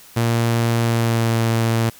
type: tone with pitch glide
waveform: sawtooth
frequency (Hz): 116.4 to 114.33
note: A#2 to A#2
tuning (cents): -2 to -33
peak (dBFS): -12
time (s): 0.16-1.9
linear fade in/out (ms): 10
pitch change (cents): -31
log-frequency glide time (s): 0.82-1.38
effects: white hiss -45 dBFS RMS until 1.99 s